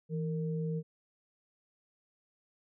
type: tone pair together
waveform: sine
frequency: 162.26 / 460 Hz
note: E3 / A#4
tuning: -27 / -23 cents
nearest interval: octave + tritone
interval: 1804 cents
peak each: -32 / -39 dBFS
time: 0.09-0.83 s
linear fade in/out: 50 ms
effects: none